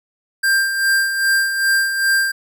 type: tone with tremolo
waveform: square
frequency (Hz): 1587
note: G6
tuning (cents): +21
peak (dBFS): -13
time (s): 0.43-2.32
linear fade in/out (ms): 10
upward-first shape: sine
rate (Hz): 2.5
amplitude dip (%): 55
effects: none